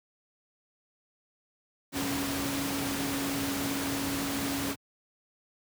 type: tone in noise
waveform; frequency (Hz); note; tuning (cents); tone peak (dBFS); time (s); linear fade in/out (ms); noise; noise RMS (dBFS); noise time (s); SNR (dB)
sine; 277.2; C#4; 0; -32; 1.92-4.76; 50; pink; -33; 1.92-4.76; -2
effects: high-pass 100 Hz 12 dB/octave